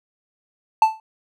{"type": "tone with exponential decay", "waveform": "triangle", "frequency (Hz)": 880, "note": "A5", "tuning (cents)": 0, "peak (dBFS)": -5, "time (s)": [0.82, 1], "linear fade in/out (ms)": 2, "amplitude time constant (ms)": 38, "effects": []}